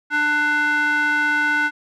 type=tone with band-pass filter; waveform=square; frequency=297.4 Hz; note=D4; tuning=22 cents sharp; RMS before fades=-19 dBFS; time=0.1-1.71 s; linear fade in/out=50 ms; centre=1600 Hz; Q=4.5; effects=none